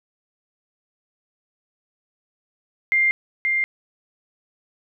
sine tone with echo, 2100 Hz, C7, 6 cents sharp, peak -15 dBFS, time 2.92-3.11 s, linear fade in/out 0 ms, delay 530 ms, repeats 1, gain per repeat -3 dB, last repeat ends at 3.64 s, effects none

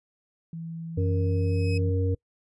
sine tone with pitch glide, 164.81 to 166.63 Hz, E3 to E3, 0 to +19 cents, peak -33 dBFS, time 0.53-1.9 s, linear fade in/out 2 ms, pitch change +19 cents, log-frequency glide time 1.27-1.55 s
harmonic tone, 93.4 Hz, F#2, 17 cents sharp, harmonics 1 / 3 / 5, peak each -23 / -33 / -30 dBFS, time 0.97-2.15 s, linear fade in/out 10 ms
30% pulse tone with exponential growth, 2547 Hz, D#7, 40 cents sharp, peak -31 dBFS, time 0.99-1.78 s, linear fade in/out 5 ms, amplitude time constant 170 ms
effects noise-tail reverb RT60 0.1 s tail -25 dB re dry + resampled to 24000 Hz

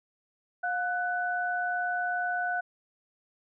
sine tone pair together, 714.4 / 1492 Hz, F5 / F#6, +39 / +14 cents, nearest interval octave + minor second, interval 1275 cents, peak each -30 / -30 dBFS, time 0.63-2.61 s, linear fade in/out 10 ms, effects none

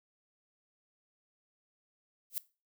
violet noise with exponential growth, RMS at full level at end -30 dBFS, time 2.3-2.38 s, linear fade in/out 0 ms, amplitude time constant 17 ms, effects noise-tail reverb RT60 0.3 s tail -19 dB re dry

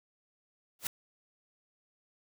white noise with exponential growth, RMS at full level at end -28 dBFS, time 0.79-0.87 s, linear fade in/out 2 ms, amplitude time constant 16 ms, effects none

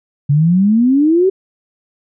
sine exponential sweep, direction up, 138.7 to 392 Hz, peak -8 dBFS, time 0.29-1.3 s, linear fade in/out 10 ms, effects none

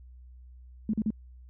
sine tone bursts, 215.8 Hz, A3, 33 cents flat, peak -24 dBFS, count 3, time 0.89-1.105 s, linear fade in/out 2 ms, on 45 ms, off 40 ms, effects added 62 Hz sine -47 dBFS peak until 1.49 s

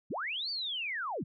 sine linear two-way sweep, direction up then down, 95 to 4662 to 95 Hz, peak -33 dBFS, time 0.1-1.24 s, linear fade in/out 10 ms, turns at 0.5 s, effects none

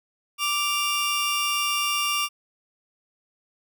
sawtooth tone pair together, 1174.7 / 2794 Hz, D6 / F7, 0 / 0 cents, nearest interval octave + minor third, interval 1500 cents, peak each -22 dBFS, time 0.38-2.29 s, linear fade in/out 50 ms, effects none

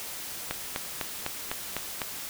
click train, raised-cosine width 0.3 ms, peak -13 dBFS, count 7, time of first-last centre 0.51-2.018 s, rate 3.98 Hz, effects white hiss -38 dBFS RMS until 2.29 s

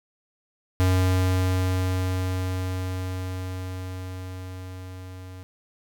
square tone with level ramp, 92.5 Hz, F#2, in tune, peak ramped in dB -18 to -39 dBFS, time 0.8-5.43 s, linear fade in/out 0 ms, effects none

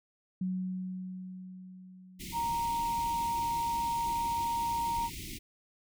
sine tone with exponential decay, 185 Hz, F#3, in tune, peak -29 dBFS, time 0.41-3.59 s, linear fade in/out 5 ms, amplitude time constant 690 ms
pink band-stop noise, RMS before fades -42 dBFS, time 2.19-5.39 s, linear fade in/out 20 ms, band 380 to 2000 Hz, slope 96 dB/octave
sine tone, 932.3 Hz, A#5, in tune, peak -29 dBFS, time 2.32-5.1 s, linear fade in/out 50 ms
effects none

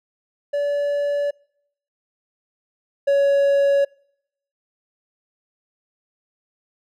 triangle tone pair in turn, 575 / 560.2 Hz, D5 / C#5, -37 / +18 cents, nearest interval unison, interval 45 cents, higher first, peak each -17 / -12 dBFS, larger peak second, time 0.53-1.31 / 3.07-3.85 s, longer neither, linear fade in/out 10 ms, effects noise-tail reverb RT60 0.7 s tail -26 dB re dry

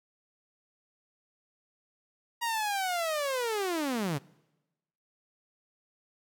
sawtooth linear sweep, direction down, 953 to 130 Hz, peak -25 dBFS, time 2.41-4.19 s, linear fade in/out 20 ms, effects noise-tail reverb RT60 1.0 s tail -23 dB re dry

